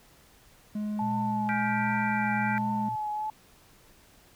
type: tone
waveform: triangle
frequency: 210.3 Hz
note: G#3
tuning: 22 cents sharp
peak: -27 dBFS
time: 0.75-2.89 s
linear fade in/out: 5 ms
type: tone with vibrato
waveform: sine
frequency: 867 Hz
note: A5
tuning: 26 cents flat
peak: -29 dBFS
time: 0.99-3.3 s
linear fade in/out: 2 ms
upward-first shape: triangle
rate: 1.3 Hz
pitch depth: 54 cents each way
type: tone with tremolo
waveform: sine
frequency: 118.8 Hz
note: A#2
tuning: 33 cents sharp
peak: -35 dBFS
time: 1.01-2.96 s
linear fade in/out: 10 ms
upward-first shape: sine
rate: 1.5 Hz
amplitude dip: 40%
type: chord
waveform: sine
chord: G dominant seventh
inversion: third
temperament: just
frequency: 1411.2 / 1568 / 1960 / 2352 Hz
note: F6 / G6 / B6 / D7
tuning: +18 / 0 / -14 / +2 cents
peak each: -37 / -33 / -36 / -36 dBFS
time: 1.49-2.58 s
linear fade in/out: 0 ms
effects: pink hiss -58 dBFS RMS until 4.35 s